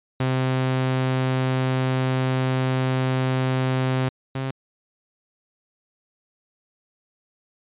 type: tone pair in turn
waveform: sawtooth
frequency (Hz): 130 / 133.12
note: C3 / C3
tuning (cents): -11 / +30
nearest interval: unison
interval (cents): 41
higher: second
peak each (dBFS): -16 / -21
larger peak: first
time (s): 0.2-4.09 / 4.35-4.51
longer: first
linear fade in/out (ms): 5
effects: resampled to 8000 Hz